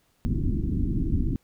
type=low-pass noise; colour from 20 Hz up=pink; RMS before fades=-25 dBFS; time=0.25-1.36 s; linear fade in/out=0 ms; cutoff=320 Hz; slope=48 dB/octave; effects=pink hiss -67 dBFS RMS until 1.43 s